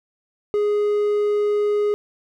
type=tone; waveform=triangle; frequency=415.3 Hz; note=G#4; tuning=in tune; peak=-15 dBFS; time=0.54-1.94 s; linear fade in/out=0 ms; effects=none